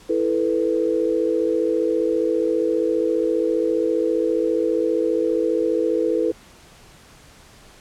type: chord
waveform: sine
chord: E suspended fourth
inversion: none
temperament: just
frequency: 329.6 / 439.5 / 494.4 Hz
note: E4 / A4 / B4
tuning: 0 / -2 / +2 cents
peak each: -22 dBFS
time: 0.09-6.32 s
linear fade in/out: 10 ms
effects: pink hiss -48 dBFS RMS until 7.8 s + low-pass 10000 Hz 12 dB/octave